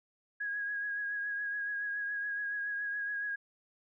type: tone with vibrato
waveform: sine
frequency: 1652 Hz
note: G#6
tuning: 10 cents flat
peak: -33 dBFS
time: 0.4-3.36 s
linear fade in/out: 10 ms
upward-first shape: triangle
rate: 7.1 Hz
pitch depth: 33 cents each way
effects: none